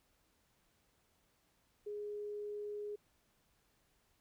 sine tone, 415.3 Hz, G#4, in tune, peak -40 dBFS, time 1.86-2.96 s, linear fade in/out 10 ms, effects pink hiss -75 dBFS RMS until 4.2 s

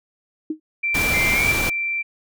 sine tone with exponential decay, 312.2 Hz, D#4, 6 cents sharp, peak -18 dBFS, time 0.5-0.6 s, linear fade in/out 5 ms, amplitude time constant 20 ms
sine tone, 2349 Hz, D7, in tune, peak -19 dBFS, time 0.83-1.52 s, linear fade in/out 10 ms
pink noise, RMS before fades -24 dBFS, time 0.94-1.7 s, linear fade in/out 10 ms
sine tone with pitch glide, 2093 to 2349 Hz, C7 to D7, 0 to 0 cents, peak -21 dBFS, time 1.13-2.03 s, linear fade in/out 20 ms, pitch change +200 cents, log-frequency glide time 1.33-1.5 s
effects none

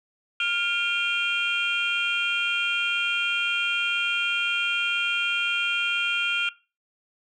sine tone cluster, 1405 / 2403 / 2754 / 3193 Hz, F6 / D7 / F7 / G7, +10 / +39 / -25 / +31 cents, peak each -27 dBFS, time 0.4-6.49 s, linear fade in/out 2 ms, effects noise-tail reverb RT60 0.3 s tail -18 dB re dry + tanh soft clip ceiling -15 dBFS

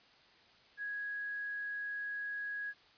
sine tone, 1661.2 Hz, G#6, in tune, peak -37 dBFS, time 0.77-2.74 s, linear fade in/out 50 ms, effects white hiss -63 dBFS RMS until 2.97 s + resampled to 11025 Hz

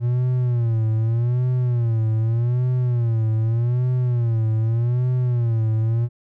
triangle tone with vibrato, 118.1 Hz, A#2, 23 cents sharp, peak -15 dBFS, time 0-6.09 s, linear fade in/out 50 ms, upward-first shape sine, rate 0.83 Hz, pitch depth 120 cents each way, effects none

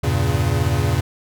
square chord, E diminished seventh, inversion none, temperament equal, 82.41 / 98 / 116.54 / 138.59 Hz, E2 / G2 / Bb2 / Db3, 0 / 0 / 0 / 0 cents, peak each -23 dBFS, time 0.03-1.01 s, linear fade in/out 10 ms, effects none

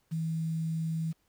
sine tone with quantisation, 161.7 Hz, E3, 33 cents flat, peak -29 dBFS, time 0.11-1.13 s, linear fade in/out 20 ms, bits 9, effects pink hiss -73 dBFS RMS until 1.28 s

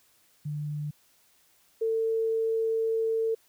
sine tone pair in turn, 148.6 / 448.7 Hz, D3 / A4, +21 / +34 cents, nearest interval octave + perfect fifth, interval 1913 cents, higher second, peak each -30 / -24 dBFS, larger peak second, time 0.45-0.91 / 1.81-3.35 s, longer second, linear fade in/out 10 ms, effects white hiss -64 dBFS RMS until 3.48 s

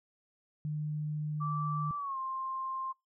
sine tone, 151.2 Hz, D#3, 49 cents flat, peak -32 dBFS, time 0.65-1.91 s, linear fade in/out 0 ms
sine tone with pitch glide, 1164 to 1055.1 Hz, D6 to C6, -16 to +14 cents, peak -34 dBFS, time 1.4-2.93 s, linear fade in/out 20 ms, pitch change -170 cents, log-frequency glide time 1.97-2.18 s
effects noise-tail reverb RT60 0.2 s tail -22 dB re dry

